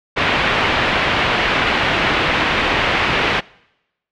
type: low-pass noise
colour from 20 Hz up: white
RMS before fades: -17 dBFS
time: 0.16-3.41 s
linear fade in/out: 20 ms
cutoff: 2900 Hz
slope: 24 dB/octave
effects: noise-tail reverb RT60 0.9 s tail -24 dB re dry